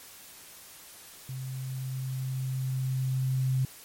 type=tone with level ramp; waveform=sine; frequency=130.9 Hz; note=C3; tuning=1 cent sharp; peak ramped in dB=-34 to -23 dBFS; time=1.29-3.65 s; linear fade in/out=2 ms; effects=white hiss -49 dBFS RMS until 3.84 s + MP3 64 kbps